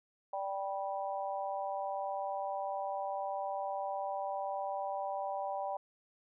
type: harmonic tone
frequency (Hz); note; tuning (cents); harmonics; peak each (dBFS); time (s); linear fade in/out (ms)
195.6; G3; -4; 3 / 4 / 5; -39 / -37 / -42; 0.33-5.77; 5
effects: none